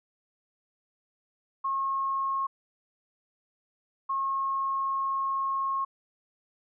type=tone bursts at uneven times; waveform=sine; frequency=1084 Hz; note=C#6; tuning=39 cents flat; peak=-26 dBFS; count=2; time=1.64-2.47 / 4.09-5.85 s; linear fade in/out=10 ms; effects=none